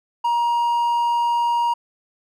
triangle tone, 946 Hz, A#5, 25 cents sharp, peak -15 dBFS, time 0.24-1.74 s, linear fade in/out 10 ms, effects none

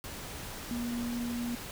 sine tone in noise, 238.7 Hz, A#3, 41 cents sharp, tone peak -32 dBFS, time 0.71-1.55 s, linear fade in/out 0 ms, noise pink, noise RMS -42 dBFS, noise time 0.04-1.71 s, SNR +7 dB, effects none

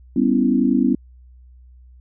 sine chord, C# half-diminished seventh, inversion second, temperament equal, 196 / 246.9 / 277.2 / 329.6 Hz, G3 / B3 / C#4 / E4, 0 / 0 / 0 / 0 cents, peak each -22 / -17 / -19 / -23 dBFS, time 0.16-0.95 s, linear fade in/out 5 ms, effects added 62 Hz sine -43 dBFS peak until 2 s

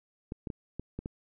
clicks, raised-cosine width 3 ms, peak -23 dBFS, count 6, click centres 0.321 / 0.472 / 0.502 / 0.796 / 0.99 / 1.059 s, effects none

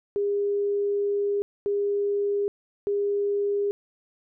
sine tone bursts at uneven times, 405.5 Hz, G#4, 41 cents flat, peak -22 dBFS, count 3, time 0.16-1.42 / 1.66-2.48 / 2.87-3.71 s, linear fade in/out 0 ms, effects none

